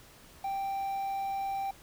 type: tone with quantisation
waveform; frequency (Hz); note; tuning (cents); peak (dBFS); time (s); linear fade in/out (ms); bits
triangle; 784; G5; 0; -29; 0.44-1.71; 5; 9
effects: pink hiss -55 dBFS RMS until 1.82 s